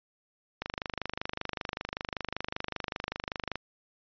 click train, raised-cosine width 0.3 ms, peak -16 dBFS, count 75, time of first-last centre 0.62-3.557 s, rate 25.2 Hz, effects resampled to 11025 Hz

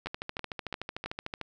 two click trains, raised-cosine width 0.3 ms, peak -19 / -19 dBFS, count 19 / 4, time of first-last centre 0.07-1.413 / 0.06-1.06 s, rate 13.4 / 3 Hz, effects none

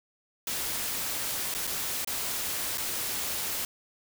white noise with dropouts, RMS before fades -32 dBFS, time 0.47-3.65 s, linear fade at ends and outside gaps 2 ms, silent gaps 1.541-1.548 / 1.67-1.674 / 2.047-2.073 / 2.775-2.78 s, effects none

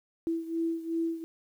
sine beating tone pair, 329.6 / 332.3 Hz, E4 / E4, 0 / +14 cents, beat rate 2.7 Hz, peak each -30 / -34 dBFS, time 0.27-1.24 s, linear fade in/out 0 ms, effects 10-bit

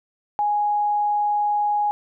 sine tone, 830 Hz, G#5, 1 cent flat, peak -18 dBFS, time 0.39-1.91 s, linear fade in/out 0 ms, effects none

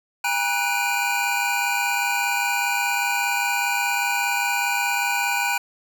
square tone cluster, 809 / 954 / 1483 / 2359 / 2464 Hz, G#5 / A#5 / F#6 / D7 / D#7, -46 / +40 / +4 / +7 / -17 cents, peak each -28 dBFS, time 0.24-5.58 s, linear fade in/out 5 ms, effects none

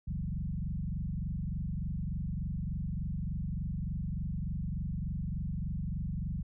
sine tone with frequency modulation, 108.9 Hz, A2, 17 cents flat, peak -32 dBFS, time 0.07-6.43 s, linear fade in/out 10 ms, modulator 23.4 Hz, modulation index 3.3, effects none

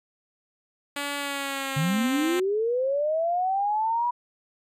5% pulse tone with pitch glide, 285.3 to 261.6 Hz, C#4 to C4, +50 to 0 cents, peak -17 dBFS, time 0.96-2.4 s, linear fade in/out 5 ms, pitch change -150 cents, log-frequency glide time 1.17-2.01 s
sine linear sweep, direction up, 138.59 to 979 Hz, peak -22 dBFS, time 1.76-4.11 s, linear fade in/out 10 ms
effects resampled to 32000 Hz

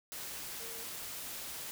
sine tone in noise, 457.3 Hz, A#4, 33 cents flat, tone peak -51 dBFS, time 0.6-0.84 s, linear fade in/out 0 ms, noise white, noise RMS -43 dBFS, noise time 0.12-1.71 s, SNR -11 dB, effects none

